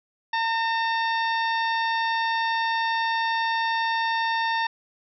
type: harmonic tone with a mistuned harmonic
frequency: 910 Hz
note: A#5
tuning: 42 cents flat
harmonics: 1 / 2 / 3 / 4 / 5 / 6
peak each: -24 / -27 / -36 / -34 / -40 / -41 dBFS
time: 0.33-4.67 s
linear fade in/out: 5 ms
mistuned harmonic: 3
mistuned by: -40 cents
effects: none